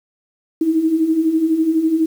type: beating tone pair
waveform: sine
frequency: 311.1 / 323.1 Hz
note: D#4 / E4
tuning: 0 / -35 cents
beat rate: 12 Hz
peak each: -21 / -14 dBFS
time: 0.61-2.06 s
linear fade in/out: 5 ms
effects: 7-bit

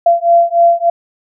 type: beating tone pair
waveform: sine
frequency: 682 / 685.4 Hz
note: F5 / F5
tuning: -41 / -33 cents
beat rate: 3.4 Hz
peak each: -10 dBFS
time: 0.06-0.9 s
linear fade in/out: 5 ms
effects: none

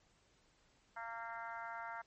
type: harmonic tone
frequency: 230 Hz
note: A#3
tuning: 23 cents flat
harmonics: 3 / 4 / 5 / 6 / 7 / 8 / 9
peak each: -50 / -47 / -55 / -48 / -52 / -57 / -57 dBFS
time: 0.96-2.02 s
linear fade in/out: 10 ms
effects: pink hiss -72 dBFS RMS until 2.06 s + MP3 32 kbps

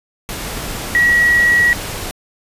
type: tone in noise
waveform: sine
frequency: 1919 Hz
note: A#6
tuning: 50 cents sharp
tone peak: -9 dBFS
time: 0.95-1.73 s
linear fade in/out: 0 ms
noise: pink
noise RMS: -25 dBFS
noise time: 0.29-2.11 s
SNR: +13 dB
effects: resampled to 32000 Hz

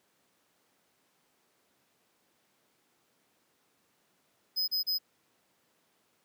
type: tone bursts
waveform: square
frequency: 5040 Hz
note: D#8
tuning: 21 cents sharp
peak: -28 dBFS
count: 3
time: 4.56-4.986 s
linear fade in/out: 20 ms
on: 120 ms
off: 33 ms
effects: pink hiss -71 dBFS RMS until 6.24 s + high-pass 200 Hz 12 dB/octave

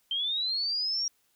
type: linear sweep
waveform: sine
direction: up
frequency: 3113 to 5660 Hz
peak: -27 dBFS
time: 0.11-1.08 s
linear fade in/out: 2 ms
effects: white hiss -70 dBFS RMS until 1.35 s

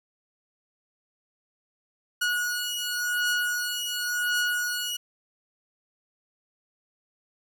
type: beating tone pair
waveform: sawtooth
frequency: 1454 / 1454.92 Hz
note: F#6 / F#6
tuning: -31 / -30 cents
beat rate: 0.92 Hz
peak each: -25 dBFS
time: 2.21-4.97 s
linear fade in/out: 10 ms
effects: none

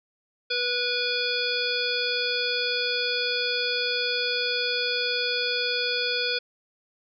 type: harmonic tone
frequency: 489.1 Hz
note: B4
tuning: 17 cents flat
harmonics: 1 / 3 / 5 / 7 / 9 / 10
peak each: -31 / -31 / -31 / -31 / -31 / -31 dBFS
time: 0.5-6.39 s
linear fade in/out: 10 ms
effects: none

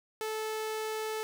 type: tone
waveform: sawtooth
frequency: 435.9 Hz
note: A4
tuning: 16 cents flat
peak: -29 dBFS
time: 0.21-1.23 s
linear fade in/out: 0 ms
effects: none

